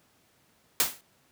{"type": "noise with exponential decay", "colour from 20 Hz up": "white", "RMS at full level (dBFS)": -20, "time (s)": [0.8, 1.01], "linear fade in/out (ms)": 1, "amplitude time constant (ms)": 45, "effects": ["pink hiss -65 dBFS RMS until 1.31 s", "high-pass 100 Hz 12 dB/octave"]}